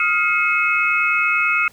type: tone cluster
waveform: sine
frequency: 1252 / 1401 / 2170 / 2557 Hz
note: D#6 / F6 / C#7 / D#7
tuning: +10 / +5 / -37 / +47 cents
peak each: -24 / -21 / -20 / -19 dBFS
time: 0-1.68 s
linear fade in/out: 2 ms
effects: pink hiss -50 dBFS RMS until 1.72 s